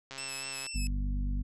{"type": "click train", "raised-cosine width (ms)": 0.2, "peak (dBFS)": -25, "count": 76, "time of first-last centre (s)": [0.11, 0.666], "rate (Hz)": 135}
{"type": "tone with vibrato", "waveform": "5% pulse", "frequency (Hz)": 2637, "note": "E7", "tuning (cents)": 0, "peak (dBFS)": -27, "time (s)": [0.18, 0.87], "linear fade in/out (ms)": 0, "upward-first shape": "sine", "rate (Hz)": 4.2, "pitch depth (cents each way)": 31}
{"type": "harmonic tone", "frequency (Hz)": 49, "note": "G1", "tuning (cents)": 0, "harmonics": [1, 2, 3, 4, 5], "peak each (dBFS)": [-29, -44, -42, -47, -41], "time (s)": [0.74, 1.43], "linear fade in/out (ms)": 20}
{"effects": ["resampled to 22050 Hz"]}